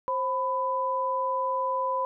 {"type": "tone pair together", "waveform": "sine", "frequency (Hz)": [529, 999.3], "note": ["C5", "B5"], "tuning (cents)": [19, 20], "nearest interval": "major seventh", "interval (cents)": 1101, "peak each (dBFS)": [-30, -26], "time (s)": [0.08, 2.05], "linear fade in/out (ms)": 0, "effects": []}